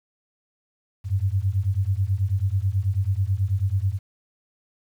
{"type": "beating tone pair", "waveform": "sine", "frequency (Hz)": [92.5, 101.7], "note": ["F#2", "G#2"], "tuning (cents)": [0, -36], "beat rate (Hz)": 9.2, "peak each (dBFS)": -23, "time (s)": [1.04, 3.99], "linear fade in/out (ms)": 50, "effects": ["9-bit"]}